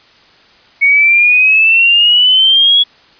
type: exponential sweep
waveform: sine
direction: up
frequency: 2217 to 3373 Hz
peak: -5 dBFS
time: 0.81-2.84 s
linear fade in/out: 20 ms
effects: white hiss -45 dBFS RMS until 3.19 s + resampled to 11025 Hz